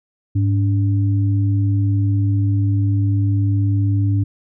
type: tone pair together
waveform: sine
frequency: 102.66 / 287.6 Hz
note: G#2 / D4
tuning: -20 / -36 cents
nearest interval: octave + tritone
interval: 1784 cents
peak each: -14 / -24 dBFS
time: 0.35-4.24 s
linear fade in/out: 10 ms
effects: none